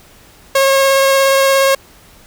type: tone with vibrato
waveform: sawtooth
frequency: 543 Hz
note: C#5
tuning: 36 cents flat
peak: -5 dBFS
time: 0.55-1.75 s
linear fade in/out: 5 ms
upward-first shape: sine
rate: 17 Hz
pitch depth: 10 cents each way
effects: pink hiss -44 dBFS RMS until 2.26 s